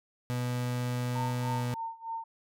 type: tone with pitch glide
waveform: 35% pulse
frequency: 123.47 to 122.33 Hz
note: B2 to B2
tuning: 0 to -16 cents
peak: -28 dBFS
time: 0.3-1.74 s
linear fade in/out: 0 ms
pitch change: -16 cents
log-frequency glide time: 1.48-1.55 s
type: tone with tremolo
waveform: sine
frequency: 909 Hz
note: A#5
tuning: 44 cents flat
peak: -32 dBFS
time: 1.15-2.24 s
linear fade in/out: 5 ms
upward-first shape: sine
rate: 3.3 Hz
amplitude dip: 90%
effects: none